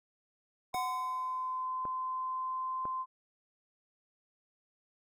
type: tone with pitch glide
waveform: sine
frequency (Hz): 1027 to 1037.1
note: C6 to C6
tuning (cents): -33 to -16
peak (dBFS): -33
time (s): 0.73-3.06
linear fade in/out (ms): 50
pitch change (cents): +17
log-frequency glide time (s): 1.53-2.83
type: tone with exponential decay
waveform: square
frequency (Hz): 740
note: F#5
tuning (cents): 0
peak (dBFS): -33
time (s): 0.74-1.66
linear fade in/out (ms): 2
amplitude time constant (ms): 200
type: clicks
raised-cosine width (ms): 1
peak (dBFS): -28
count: 3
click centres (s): 0.746 / 1.853 / 2.854
effects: none